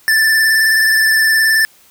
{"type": "tone with vibrato", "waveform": "square", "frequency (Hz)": 1763, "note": "A6", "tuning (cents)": 3, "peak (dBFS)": -10, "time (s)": [0.08, 1.65], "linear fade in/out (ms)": 0, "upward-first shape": "sine", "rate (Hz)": 19, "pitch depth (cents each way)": 26, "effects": ["white hiss -48 dBFS RMS until 1.9 s"]}